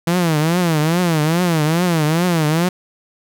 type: tone with vibrato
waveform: sawtooth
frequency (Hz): 164.81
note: E3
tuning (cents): 0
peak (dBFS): -10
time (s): 0.07-2.69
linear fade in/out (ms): 5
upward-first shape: triangle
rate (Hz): 2.4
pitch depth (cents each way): 190
effects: none